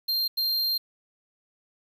square tone bursts at uneven times, 4186 Hz, C8, in tune, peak -24 dBFS, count 2, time 0.08-0.28 / 0.37-0.78 s, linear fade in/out 10 ms, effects 9-bit

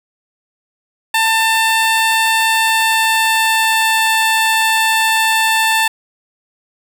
15% pulse tone with pitch glide, 893 to 887.3 Hz, A5 to A5, +25 to +14 cents, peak -5 dBFS, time 1.14-5.88 s, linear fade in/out 5 ms, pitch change -11 cents, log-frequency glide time 2.46-4.12 s, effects none

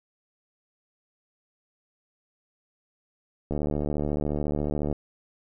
click train, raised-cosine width 2 ms, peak -15 dBFS, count 106, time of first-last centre 3.51-4.927 s, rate 74.1 Hz, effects none

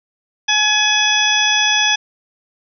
harmonic tone, 845 Hz, G#5, 30 cents sharp, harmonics 1 / 2 / 3 / 4 / 6 / 7, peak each -22 / -19 / -19 / -16 / -25 / -22 dBFS, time 0.48-1.96 s, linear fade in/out 10 ms, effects none

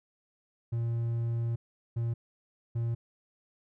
triangle tone bursts at uneven times, 116.54 Hz, A#2, in tune, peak -26 dBFS, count 3, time 0.72-1.56 / 1.96-2.14 / 2.75-2.95 s, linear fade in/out 10 ms, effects none

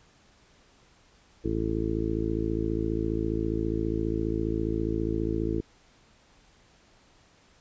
harmonic tone, 54.8 Hz, A1, 6 cents flat, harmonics 1 / 2 / 3 / 4 / 5 / 6 / 7 / 8, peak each -33 / -34 / -37 / -36 / -36 / -30 / -36 / -35 dBFS, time 1.44-5.61 s, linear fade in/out 10 ms, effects pink hiss -60 dBFS RMS until 7.6 s + resampled to 16000 Hz

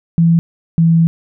sine tone pair in turn, 167 / 165.27 Hz, E3 / E3, +23 / +5 cents, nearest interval unison, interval 18 cents, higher first, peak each -7 dBFS, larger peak neither, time 0.18-0.39 / 0.78-1.07 s, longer second, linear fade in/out 0 ms, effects none

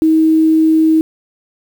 sine tone with quantisation, 317.7 Hz, D#4, 36 cents sharp, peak -7 dBFS, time 0.02-1.01 s, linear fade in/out 0 ms, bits 6, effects none

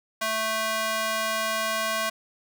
square tone with high-pass filter, 220 Hz, A3, in tune, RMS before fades -27 dBFS, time 0.21-2.1 s, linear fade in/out 10 ms, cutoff 920 Hz, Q 0.98, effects none

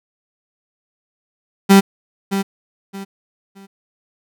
35% pulse tone with echo, 196 Hz, G3, in tune, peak -4 dBFS, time 1.69-1.81 s, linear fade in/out 20 ms, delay 620 ms, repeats 3, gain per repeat -11 dB, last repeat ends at 3.67 s, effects none

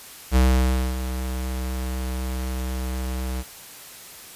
square tone with ADSR envelope, 64 Hz, C2, 38 cents flat, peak -14 dBFS, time 0.31-3.44 s, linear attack 49 ms, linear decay 590 ms, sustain -12 dB, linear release 42 ms, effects white hiss -42 dBFS RMS until 4.35 s + resampled to 32000 Hz

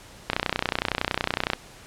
click train, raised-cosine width 0.3 ms, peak -6 dBFS, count 39, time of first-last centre 0.3-1.534 s, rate 30.8 Hz, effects pink hiss -47 dBFS RMS until 1.86 s + low-pass 10000 Hz 12 dB/octave

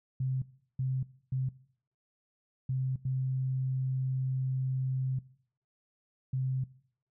sine tone bursts at uneven times, 130.81 Hz, C3, in tune, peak -28 dBFS, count 6, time 0.2-0.42 / 0.79-1.03 / 1.32-1.49 / 2.69-2.96 / 3.05-5.19 / 6.33-6.64 s, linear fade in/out 5 ms, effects noise-tail reverb RT60 0.6 s tail -20 dB re dry

